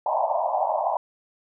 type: band-pass noise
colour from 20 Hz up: pink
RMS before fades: -24 dBFS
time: 0.06-0.97 s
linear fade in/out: 2 ms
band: 590 to 1000 Hz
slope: 96 dB/octave
effects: none